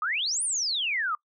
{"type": "exponential two-way sweep", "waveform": "sine", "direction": "up then down", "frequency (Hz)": [1183, 9820, 1183], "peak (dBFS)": -25, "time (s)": [0.02, 1.15], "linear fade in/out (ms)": 2, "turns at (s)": 0.43, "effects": ["noise-tail reverb RT60 0.1 s tail -23 dB re dry"]}